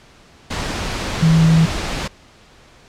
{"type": "tone in noise", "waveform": "sine", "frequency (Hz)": 162.1, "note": "E3", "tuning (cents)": -29, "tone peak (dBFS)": -9, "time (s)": [1.22, 1.66], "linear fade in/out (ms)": 10, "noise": "pink", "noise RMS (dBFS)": -23, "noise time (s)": [0.5, 2.08], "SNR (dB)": 11, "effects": ["pink hiss -47 dBFS RMS until 2.88 s", "low-pass 6000 Hz 12 dB/octave"]}